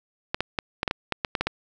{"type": "clicks", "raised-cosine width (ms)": 0.3, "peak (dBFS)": -8, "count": 11, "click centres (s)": [0.345, 0.406, 0.588, 0.831, 0.878, 0.911, 1.123, 1.248, 1.352, 1.41, 1.47], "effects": []}